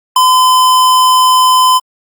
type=tone with ADSR envelope; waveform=square; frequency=1020 Hz; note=C6; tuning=44 cents flat; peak=-3 dBFS; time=0.16-1.8 s; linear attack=5 ms; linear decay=4 ms; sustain=-3 dB; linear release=33 ms; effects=Opus 48 kbps